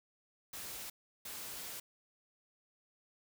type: noise bursts at uneven times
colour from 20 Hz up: white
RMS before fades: -45 dBFS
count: 2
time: 0.53-0.9 / 1.25-1.8 s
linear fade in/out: 5 ms
effects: none